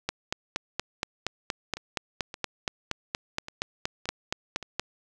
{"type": "two click trains", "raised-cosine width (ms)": 0.2, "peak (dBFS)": [-21, -10], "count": [6, 21], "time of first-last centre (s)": [[1.77, 4.627], [0.09, 4.796]], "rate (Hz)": [1.75, 4.25], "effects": []}